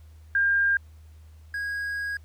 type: tone pair in turn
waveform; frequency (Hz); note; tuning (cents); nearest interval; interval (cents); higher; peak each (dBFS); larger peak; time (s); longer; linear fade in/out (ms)
sine / triangle; 1604 / 1644.3; G6 / G#6; +39 / -18; unison; 43; second; -19 / -26; first; 0.35-0.77 / 1.54-2.17; second; 2
effects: added 78 Hz sine -46 dBFS peak until 2.24 s + pink hiss -64 dBFS RMS until 2.24 s

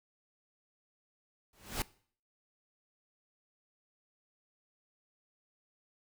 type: noise with exponential growth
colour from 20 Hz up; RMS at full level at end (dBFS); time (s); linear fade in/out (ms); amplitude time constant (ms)
pink; -31; 1.53-1.82; 2; 63
effects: noise-tail reverb RT60 0.5 s tail -21 dB re dry

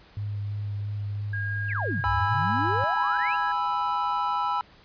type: tone with vibrato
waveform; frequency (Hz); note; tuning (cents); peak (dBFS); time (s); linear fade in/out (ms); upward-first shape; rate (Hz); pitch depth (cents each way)
sine; 102.7; G#2; -19; -28; 0.17-2.84; 0; sine; 3; 12
type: tone with pitch glide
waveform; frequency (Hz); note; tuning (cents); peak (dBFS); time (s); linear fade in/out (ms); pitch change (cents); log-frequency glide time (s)
sine; 1628 to 1651.7; G#6 to G#6; -35 to -10; -30; 1.33-3.52; 5; +25; 1.8-3.18
type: exponential two-way sweep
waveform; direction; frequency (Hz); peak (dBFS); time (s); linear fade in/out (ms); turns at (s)
sine; down then up; 2960 to 57.9 to 2960; -29; 1.68-3.37; 50; 2.09
type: chord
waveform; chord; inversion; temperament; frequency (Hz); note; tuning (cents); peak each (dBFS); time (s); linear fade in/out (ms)
triangle; E major; first; just; 824.1 / 988.9 / 1318.5; G#5 / B5 / E6; -14 / +2 / 0; -28 / -25 / -27; 2.04-4.61; 0
effects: pink hiss -54 dBFS RMS until 4.84 s + resampled to 11025 Hz

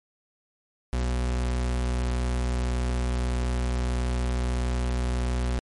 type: tone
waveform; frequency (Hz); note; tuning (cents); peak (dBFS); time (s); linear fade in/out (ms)
40% pulse; 61.6; B1; -4; -23; 0.93-5.59; 0
effects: MP3 48 kbps

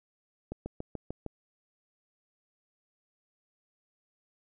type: slowing click train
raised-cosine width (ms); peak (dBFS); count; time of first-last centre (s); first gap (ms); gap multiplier
2; -23; 6; 0.52-1.263; 140; 1.03
effects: none

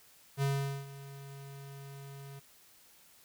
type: tone with ADSR envelope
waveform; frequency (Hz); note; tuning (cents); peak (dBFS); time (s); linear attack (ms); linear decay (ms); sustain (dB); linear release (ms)
square; 138.59; C#3; 0; -28; 0.37-2.4; 53; 430; -18; 15
effects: white hiss -61 dBFS RMS until 3.24 s

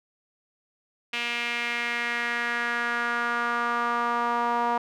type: tone with band-pass filter sweep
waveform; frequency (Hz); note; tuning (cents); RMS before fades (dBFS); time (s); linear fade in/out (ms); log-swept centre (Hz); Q
sawtooth; 237.7; A#3; +34; -27; 1.13-4.78; 5; 2600 to 930; 3.2
effects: none

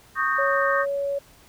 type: chord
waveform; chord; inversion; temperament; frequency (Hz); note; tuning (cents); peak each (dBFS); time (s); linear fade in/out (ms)
sine; Eb dominant seventh; third; equal with one note detuned; 1108.7 / 1244.5 / 1568 / 1837.9; Db6 / Eb6 / G6 / Bb6; 0 / 0 / 0 / -25; -26; 0.15-0.86; 50
type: tone with pitch glide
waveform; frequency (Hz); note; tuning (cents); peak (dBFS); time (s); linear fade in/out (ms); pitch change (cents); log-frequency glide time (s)
sine; 554 to 561.1; C#5 to C#5; -1 to +21; -23; 0.38-1.19; 10; +22; 0.71-0.91
effects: pink hiss -53 dBFS RMS until 1.48 s

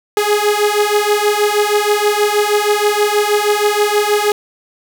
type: beating tone pair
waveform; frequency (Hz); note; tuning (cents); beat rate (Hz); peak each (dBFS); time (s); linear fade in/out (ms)
sawtooth; 413.3 / 419.6; G#4 / G#4; -8 / +18; 6.3; -11; 0.17-4.32; 2
effects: 7-bit

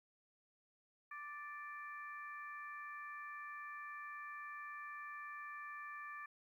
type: harmonic tone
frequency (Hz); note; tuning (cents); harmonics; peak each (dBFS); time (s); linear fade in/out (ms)
587.3; D5; 0; 2 / 3 / 4; -49 / -50 / -56; 1.11-6.26; 5
effects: 13-bit

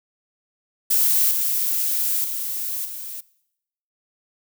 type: noise with level steps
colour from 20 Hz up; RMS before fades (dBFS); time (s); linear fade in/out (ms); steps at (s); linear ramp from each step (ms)
violet; -18 / -22 / -27 / -33; 0.9-3.21; 10; 1.31 / 2.24 / 2.85; 5
effects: noise-tail reverb RT60 0.8 s tail -21 dB re dry

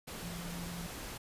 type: tone in noise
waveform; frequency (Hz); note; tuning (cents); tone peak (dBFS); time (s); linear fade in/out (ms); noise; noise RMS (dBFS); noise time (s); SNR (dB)
sine; 172.5; F3; -21; -41; 0.22-0.87; 10; pink; -44; 0.07-1.18; 0
effects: resampled to 32000 Hz

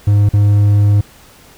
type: tone with dropouts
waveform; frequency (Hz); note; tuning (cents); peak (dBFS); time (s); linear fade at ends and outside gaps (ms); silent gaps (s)
triangle; 102.6; G#2; -21; -5; 0.07-1.01; 5; 0.291-0.335
effects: pink hiss -43 dBFS RMS until 1.57 s

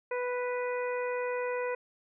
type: harmonic tone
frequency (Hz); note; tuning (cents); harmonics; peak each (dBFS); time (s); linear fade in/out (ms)
493.9; B4; 0; 1 / 2 / 3 / 4 / 5; -31 / -38 / -42 / -42 / -44; 0.11-1.75; 5
effects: none

